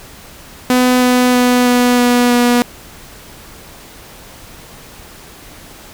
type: tone with pitch steps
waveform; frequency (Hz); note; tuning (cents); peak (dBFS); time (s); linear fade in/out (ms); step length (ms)
sawtooth; 251 / 249.3 / 247.5 / 245.8 / 244.1 / 242.5; B3 / B3 / B3 / B3 / B3 / B3; +28 / +16 / +4 / -8 / -20 / -31; -5; 0.7-2.62; 0; 320
effects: pink hiss -37 dBFS RMS until 5.93 s